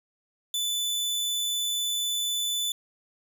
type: tone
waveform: sawtooth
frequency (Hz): 3496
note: A7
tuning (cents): -12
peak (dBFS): -23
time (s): 0.54-2.72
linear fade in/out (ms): 2
effects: none